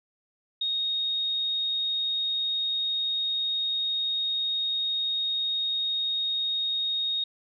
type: tone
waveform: sine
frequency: 3729 Hz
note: A#7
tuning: in tune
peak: -25 dBFS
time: 0.61-7.24 s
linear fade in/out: 5 ms
effects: none